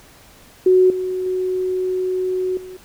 sine tone with level steps, 370 Hz, F#4, in tune, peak -9 / -20 / -18 / -32 dBFS, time 0.66-2.77 s, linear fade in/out 5 ms, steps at 0.9 / 1.26 / 2.57 s, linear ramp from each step 2 ms, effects pink hiss -47 dBFS RMS until 2.84 s

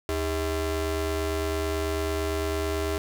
30% pulse ring-modulated tone, 239 Hz, A#3, 43 cents sharp, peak -20 dBFS, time 0.09-2.98 s, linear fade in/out 0 ms, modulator 164 Hz, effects none

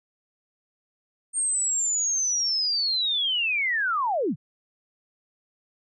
sine linear sweep, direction down, 8700 to 103.83 Hz, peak -22 dBFS, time 1.33-4.36 s, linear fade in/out 50 ms, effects none

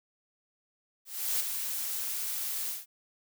blue noise with ADSR envelope, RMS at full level -28 dBFS, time 1.05-2.86 s, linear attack 350 ms, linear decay 13 ms, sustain -6 dB, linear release 170 ms, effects none

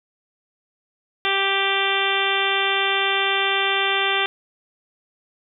harmonic tone, 392 Hz, G4, in tune, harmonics 1 / 2 / 3 / 4 / 5 / 6 / 7 / 8 / 9, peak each -27 / -27 / -27 / -27 / -27 / -27 / -27 / -27 / -27 dBFS, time 1.25-4.26 s, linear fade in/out 0 ms, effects none

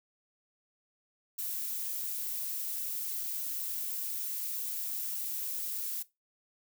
violet noise, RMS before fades -36 dBFS, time 1.38-6.03 s, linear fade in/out 10 ms, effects noise-tail reverb RT60 0.2 s tail -18 dB re dry

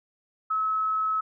sine tone, 1291 Hz, E6, 37 cents flat, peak -23 dBFS, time 0.5-1.21 s, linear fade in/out 10 ms, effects none

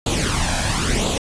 pink noise with flanger, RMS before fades -20 dBFS, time 0.06-1.18 s, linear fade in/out 5 ms, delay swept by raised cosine 0.27 to 1.26 ms, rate 0.98 Hz, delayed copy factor +0.65, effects resampled to 22050 Hz

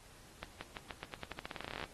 accelerating click train, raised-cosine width 0.3 ms, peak -25 dBFS, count 23, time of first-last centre 0.43-1.84 s, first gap 180 ms, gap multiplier 0.88, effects pink hiss -59 dBFS RMS until 1.93 s + AAC 32 kbps

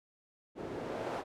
blue noise with low-pass filter sweep, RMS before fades -39 dBFS, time 0.55-1.24 s, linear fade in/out 50 ms, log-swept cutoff 350 to 660 Hz, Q 1.3, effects none

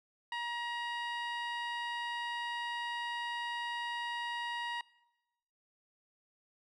15% pulse tone with low-pass filter, 950 Hz, A#5, 33 cents sharp, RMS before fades -38 dBFS, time 0.32-4.81 s, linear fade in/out 2 ms, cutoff 3800 Hz, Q 0.5, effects noise-tail reverb RT60 1.0 s tail -22 dB re dry

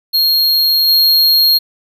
square tone with level steps, 4253 Hz, C8, 27 cents sharp, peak -10 / -8 dBFS, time 0.13-1.59 s, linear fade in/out 20 ms, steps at 0.87 s, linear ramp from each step 20 ms, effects none

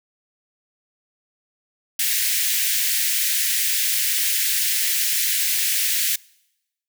white high-pass noise, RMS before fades -21 dBFS, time 1.99-6.16 s, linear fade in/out 5 ms, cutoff 1700 Hz, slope 48 dB/octave, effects noise-tail reverb RT60 0.9 s tail -25 dB re dry

